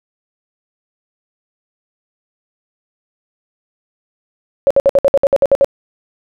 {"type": "tone bursts", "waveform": "sine", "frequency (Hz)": 554.4, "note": "C#5", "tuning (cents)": 0, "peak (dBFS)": -6, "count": 11, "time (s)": [4.67, 5.645], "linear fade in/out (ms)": 0, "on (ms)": 35, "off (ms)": 59, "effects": []}